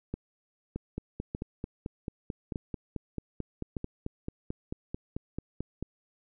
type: two click trains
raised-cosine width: 3 ms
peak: -20 / -21 dBFS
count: 4 / 24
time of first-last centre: 0.14-3.768 / 0.76-5.826 s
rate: 0.827 / 4.54 Hz
effects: none